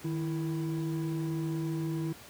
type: tone pair together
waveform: triangle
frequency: 155.56 / 329.6 Hz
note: D#3 / E4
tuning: 0 / 0 cents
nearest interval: octave + minor second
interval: 1300 cents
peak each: -30 / -32 dBFS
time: 0.04-2.13 s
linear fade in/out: 10 ms
effects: pink hiss -50 dBFS RMS until 2.29 s + high-pass 80 Hz 12 dB/octave